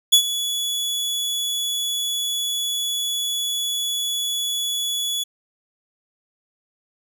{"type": "tone with ADSR envelope", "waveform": "sawtooth", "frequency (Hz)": 3404, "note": "G#7", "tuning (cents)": 42, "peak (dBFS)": -5, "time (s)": [0.12, 5.24], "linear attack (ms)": 15, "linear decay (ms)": 84, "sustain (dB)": -14, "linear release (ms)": 11, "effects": []}